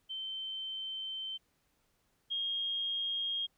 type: tone pair in turn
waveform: sine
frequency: 3098 / 3245 Hz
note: G7 / G#7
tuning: -21 / -41 cents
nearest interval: minor second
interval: 80 cents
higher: second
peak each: -37 / -32 dBFS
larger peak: second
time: 0.09-1.38 / 2.3-3.47 s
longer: first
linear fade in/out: 20 ms
effects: pink hiss -75 dBFS RMS until 3.57 s